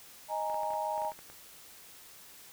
sine chord, D# suspended fourth, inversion none, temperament equal, 622.3 / 830.6 / 932.3 Hz, D#5 / G#5 / A#5, 0 / 0 / 0 cents, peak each -36 / -35 / -35 dBFS, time 0.28-1.13 s, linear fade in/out 50 ms
clicks, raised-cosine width 0.5 ms, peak -34 dBFS, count 11, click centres 0.499 / 0.544 / 0.633 / 0.706 / 0.736 / 0.979 / 1.019 / 1.049 / 1.119 / 1.19 / 1.3 s
effects white hiss -53 dBFS RMS until 2.52 s

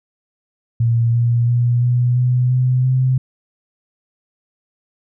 sine tone with pitch steps, 116.54 / 118.58 / 120.65 / 122.76 / 124.9 / 127.09 / 129.31 Hz, A#2 / A#2 / B2 / B2 / B2 / C3 / C3, 0 / +30 / -40 / -10 / +20 / -50 / -20 cents, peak -12 dBFS, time 0.8-3.18 s, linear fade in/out 5 ms, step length 340 ms, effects none

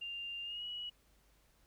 sine tone with pitch glide, 2794 to 2923 Hz, F7 to F#7, 0 to -22 cents, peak -40 dBFS, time 0.01-0.9 s, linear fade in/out 10 ms, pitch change +78 cents, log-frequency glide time 0.43-0.65 s, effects added 50 Hz sine -70 dBFS peak until 1.66 s + pink hiss -71 dBFS RMS until 1.66 s

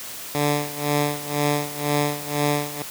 10% pulse tone with tremolo, 146.3 Hz, D3, 6 cents flat, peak -10 dBFS, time 0.35-2.82 s, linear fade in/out 0 ms, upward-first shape sine, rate 2 Hz, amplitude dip 85%, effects white hiss -35 dBFS RMS until 2.9 s + high-pass 80 Hz 12 dB/octave

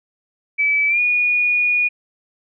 sine tone with pitch glide, 2300 to 2451 Hz, D7 to D#7, -37 to -27 cents, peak -14 dBFS, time 0.58-1.89 s, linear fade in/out 20 ms, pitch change +110 cents, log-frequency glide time 0.88-1 s, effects none

